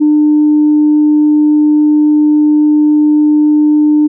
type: tone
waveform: sine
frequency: 300.6 Hz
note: D4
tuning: 40 cents sharp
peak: -4 dBFS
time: 0-4.08 s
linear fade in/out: 20 ms
effects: tanh soft clip ceiling -1 dBFS